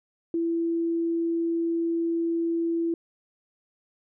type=tone; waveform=sine; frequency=334.2 Hz; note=E4; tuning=24 cents sharp; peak=-23 dBFS; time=0.34-2.94 s; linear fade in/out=2 ms; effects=none